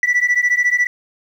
sine beating tone pair, 1956 / 1970 Hz, B6 / B6, -17 / -5 cents, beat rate 14 Hz, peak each -14 dBFS, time 0.03-0.87 s, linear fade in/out 2 ms, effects tanh soft clip ceiling -10 dBFS + 8-bit

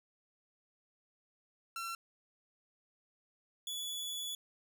sawtooth tone pair in turn, 1354 / 3422 Hz, E6 / A7, +46 / -49 cents, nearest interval octave + major third, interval 1605 cents, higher second, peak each -35 / -35 dBFS, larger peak neither, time 1.76-1.95 / 3.67-4.35 s, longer second, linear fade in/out 2 ms, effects none

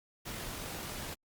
pink noise with amplitude modulation, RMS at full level -40 dBFS, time 0.25-1.15 s, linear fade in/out 20 ms, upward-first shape sine, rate 46.8 Hz, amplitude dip 25%, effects Opus 48 kbps

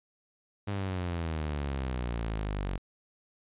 sawtooth exponential sweep, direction down, 102.6 to 45.81 Hz, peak -27 dBFS, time 0.67-2.78 s, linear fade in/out 10 ms, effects resampled to 8000 Hz

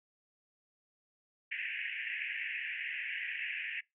pink band-pass noise, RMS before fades -39 dBFS, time 1.51-3.81 s, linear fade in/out 10 ms, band 1700 to 2800 Hz, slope 96 dB/octave, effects noise-tail reverb RT60 0.2 s tail -24 dB re dry

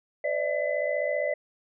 sine tone cluster, 508 / 589 / 644 / 2012 Hz, B4 / D5 / E5 / B6, +49 / +5 / -41 / +32 cents, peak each -33 / -27 / -32 / -33 dBFS, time 0.24-1.34 s, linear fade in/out 5 ms, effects none

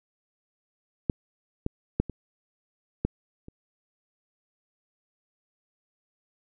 clicks, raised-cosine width 3 ms, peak -10 / -14 / -9 / -22 / -11 / -30 dBFS, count 6, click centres 1.098 / 1.664 / 2 / 2.097 / 3.05 / 3.484 s, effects none

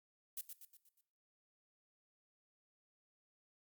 violet noise with echo, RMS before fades -43 dBFS, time 0.37-0.41 s, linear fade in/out 2 ms, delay 120 ms, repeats 5, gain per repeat -6 dB, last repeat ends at 1.01 s, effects noise-tail reverb RT60 0.6 s tail -17 dB re dry + Opus 48 kbps

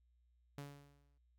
sawtooth tone with exponential decay, 142.4 Hz, C#3, 47 cents sharp, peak -40 dBFS, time 0.58-1.18 s, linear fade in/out 0 ms, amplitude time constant 130 ms, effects added 60 Hz sine -70 dBFS peak until 1.38 s

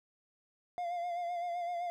triangle tone with vibrato, 698.5 Hz, F5, in tune, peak -32 dBFS, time 0.78-1.9 s, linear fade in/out 0 ms, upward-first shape sine, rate 7.8 Hz, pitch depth 39 cents each way, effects none

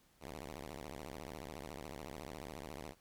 5% pulse tone with vibrato, 72.6 Hz, D2, 19 cents flat, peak -34 dBFS, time 0.2-2.95 s, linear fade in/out 50 ms, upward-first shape sine, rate 14 Hz, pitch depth 290 cents each way, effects pink hiss -70 dBFS RMS until 3 s + MP3 96 kbps

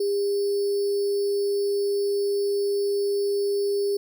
sine tone with sample-and-hold, 402.5 Hz, G4, 46 cents sharp, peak -21 dBFS, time 0-3.97 s, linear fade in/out 5 ms, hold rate 4900 Hz, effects none

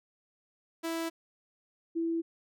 sawtooth / sine tone pair in turn, 329.6 / 331.4 Hz, E4 / E4, 0 / +9 cents, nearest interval unison, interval 9 cents, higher second, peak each -28 dBFS, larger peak neither, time 0.83-1.1 / 1.95-2.22 s, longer neither, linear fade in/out 20 ms, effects none

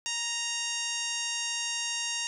harmonic tone with a mistuned harmonic, 932.3 Hz, A#5, in tune, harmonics 1 / 2 / 3 / 4 / 5 / 6 / 7 / 8 / 10, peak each -44 / -40 / -35 / -39 / -42 / -37 / -37 / -40 / -44 dBFS, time 0.06-2.27 s, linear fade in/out 0 ms, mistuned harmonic 1, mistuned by +16 cents, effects none

